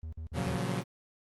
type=tone bursts; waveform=triangle; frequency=79.6 Hz; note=D#2; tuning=40 cents sharp; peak=-35 dBFS; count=4; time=0.03-0.557 s; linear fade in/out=0 ms; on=95 ms; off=49 ms
type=chord; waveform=sawtooth; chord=Gb major seventh; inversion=first; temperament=equal with one note detuned; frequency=116.54 / 138.59 / 174.61 / 187.8 Hz; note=Bb2 / Db3 / F3 / Gb3; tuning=0 / 0 / 0 / +26 cents; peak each=-32 dBFS; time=0.33-0.84 s; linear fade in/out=50 ms
effects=Opus 32 kbps